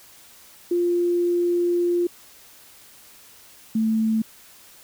sine tone pair in turn, 349.2 / 221.1 Hz, F4 / A3, 0 / +9 cents, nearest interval minor sixth, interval 791 cents, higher first, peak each -18 dBFS, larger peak neither, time 0.71-2.07 / 3.75-4.22 s, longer first, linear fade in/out 5 ms, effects white hiss -49 dBFS RMS until 4.83 s

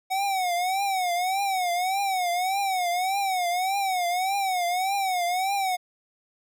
square tone with vibrato, 746 Hz, F#5, 14 cents sharp, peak -24 dBFS, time 0.1-5.77 s, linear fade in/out 20 ms, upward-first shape triangle, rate 1.7 Hz, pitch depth 140 cents each way, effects none

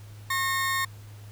35% pulse tone pair together, 1083 / 1836.7 Hz, C#6 / A#6, -41 / -26 cents, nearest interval major sixth, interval 915 cents, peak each -26 dBFS, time 0.3-0.85 s, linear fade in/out 5 ms, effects added 104 Hz sine -42 dBFS peak until 1.31 s + pink hiss -54 dBFS RMS until 1.31 s

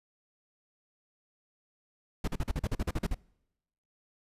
brown noise bursts, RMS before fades -29 dBFS, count 12, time 2.24-3.146 s, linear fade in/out 5 ms, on 37 ms, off 42 ms, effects noise-tail reverb RT60 0.9 s tail -26 dB re dry + resampled to 32000 Hz

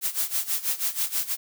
blue noise with tremolo, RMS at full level -24 dBFS, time 0.01-1.37 s, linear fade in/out 50 ms, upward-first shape sine, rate 6.2 Hz, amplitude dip 85%, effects none

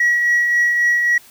sine tone with tremolo, 1919 Hz, A#6, 50 cents sharp, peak -9 dBFS, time 0-1.18 s, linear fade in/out 5 ms, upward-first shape triangle, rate 3.7 Hz, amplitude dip 45%, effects tanh soft clip ceiling -10 dBFS + white hiss -46 dBFS RMS until 1.3 s

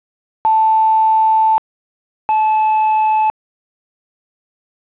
sine / triangle tone pair in turn, 880 / 866.9 Hz, A5 / A5, 0 / -26 cents, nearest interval unison, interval 26 cents, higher first, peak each -9 dBFS, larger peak neither, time 0.45-1.58 / 2.29-3.3 s, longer first, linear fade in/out 0 ms, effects resampled to 8000 Hz + 7-bit

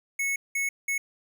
square tone bursts at uneven times, 2200 Hz, C#7, 14 cents flat, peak -26 dBFS, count 3, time 0.19-0.36 / 0.55-0.69 / 0.88-0.98 s, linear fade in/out 5 ms, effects none

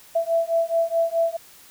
sine beating tone pair, 663 / 667.7 Hz, E5 / E5, +10 / +22 cents, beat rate 4.7 Hz, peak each -22 dBFS, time 0.15-1.37 s, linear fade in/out 10 ms, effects white hiss -49 dBFS RMS until 1.7 s

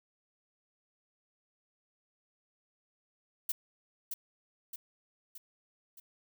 violet noise with echo, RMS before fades -32 dBFS, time 3.49-3.52 s, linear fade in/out 5 ms, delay 620 ms, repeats 4, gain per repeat -5 dB, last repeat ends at 6 s, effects none

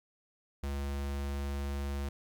square tone, 70.1 Hz, C#2, 20 cents sharp, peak -34 dBFS, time 0.63-2.09 s, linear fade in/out 5 ms, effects 12-bit

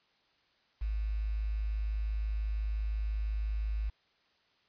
sine tone with quantisation, 52.9 Hz, G#1, 33 cents sharp, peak -30 dBFS, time 0.81-3.9 s, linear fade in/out 10 ms, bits 9, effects white hiss -70 dBFS RMS until 4.68 s + resampled to 11025 Hz

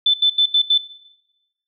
sine tone bursts, 3520 Hz, A7, in tune, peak -11 dBFS, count 5, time 0.06-0.779 s, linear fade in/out 5 ms, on 79 ms, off 81 ms, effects noise-tail reverb RT60 1.0 s tail -18 dB re dry

